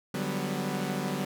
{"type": "chord", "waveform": "sawtooth", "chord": "G major seventh", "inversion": "second", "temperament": "equal with one note detuned", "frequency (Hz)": [146.83, 185, 198.05, 246.9], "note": ["D3", "F#3", "G3", "B3"], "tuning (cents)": [0, 0, 18, 0], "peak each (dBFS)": [-32, -30, -31, -32], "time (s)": [0.14, 1.25], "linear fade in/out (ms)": 5, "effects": []}